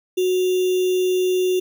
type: tone with sample-and-hold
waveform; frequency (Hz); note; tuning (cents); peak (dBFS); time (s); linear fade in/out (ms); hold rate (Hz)
sine; 367.7; F#4; -11; -16; 0.17-1.6; 10; 3150
effects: none